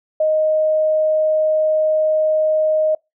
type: tone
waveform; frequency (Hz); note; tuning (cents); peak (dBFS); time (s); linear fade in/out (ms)
sine; 622.3; D#5; 0; -13; 0.2-2.95; 5
effects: noise-tail reverb RT60 0.2 s tail -26 dB re dry